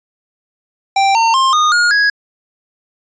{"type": "tone with pitch steps", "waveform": "square", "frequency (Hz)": [784, 911, 1058.7, 1230.2, 1429.6, 1661.2], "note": ["G5", "A#5", "C6", "D#6", "F6", "G#6"], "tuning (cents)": [0, -40, 20, -20, 40, 0], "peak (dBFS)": -10, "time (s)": [0.96, 2.1], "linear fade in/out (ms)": 5, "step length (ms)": 190, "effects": ["resampled to 16000 Hz"]}